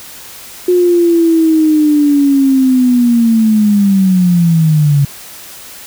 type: linear sweep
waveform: sine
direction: down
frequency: 361.3 to 138.59 Hz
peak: -6 dBFS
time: 0.68-5.05 s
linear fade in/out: 5 ms
effects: white hiss -32 dBFS RMS until 5.86 s